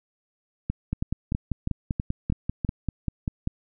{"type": "two click trains", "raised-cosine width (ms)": 5, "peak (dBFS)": [-13, -13], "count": [14, 7], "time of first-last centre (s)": [[0.93, 3.474], [0.7, 2.648]], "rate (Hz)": [5.11, 3.08], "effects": []}